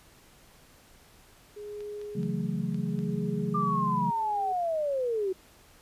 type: tone with tremolo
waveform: sine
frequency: 415.5 Hz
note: G#4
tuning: 1 cent sharp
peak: -35 dBFS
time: 1.56-4.53 s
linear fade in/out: 10 ms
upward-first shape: sine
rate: 0.69 Hz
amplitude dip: 80%
type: clicks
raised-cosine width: 0.2 ms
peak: -34 dBFS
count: 5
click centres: 1.806 / 2.015 / 2.231 / 2.745 / 2.99 s
type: chord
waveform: sine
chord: F# minor seventh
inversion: second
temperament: equal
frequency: 138.59 / 164.81 / 185 / 220 Hz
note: C#3 / E3 / F#3 / A3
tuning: 0 / 0 / 0 / 0 cents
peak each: -35 / -33 / -32 / -34 dBFS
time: 2.15-4.11 s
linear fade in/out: 10 ms
type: linear sweep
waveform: sine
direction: down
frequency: 1200 to 364.2 Hz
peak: -26 dBFS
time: 3.54-5.33 s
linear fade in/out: 10 ms
effects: pink hiss -57 dBFS RMS until 5.81 s + resampled to 32000 Hz